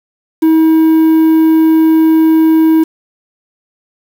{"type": "tone with quantisation", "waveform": "triangle", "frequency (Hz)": 320, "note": "D#4", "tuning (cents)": 49, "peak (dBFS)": -3, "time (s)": [0.42, 2.84], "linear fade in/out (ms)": 10, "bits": 5, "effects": []}